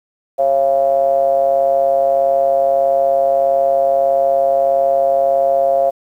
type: ring-modulated tone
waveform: triangle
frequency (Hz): 70.8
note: C#2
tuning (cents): +37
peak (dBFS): -6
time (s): 0.38-5.91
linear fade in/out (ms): 20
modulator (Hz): 616
effects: 8-bit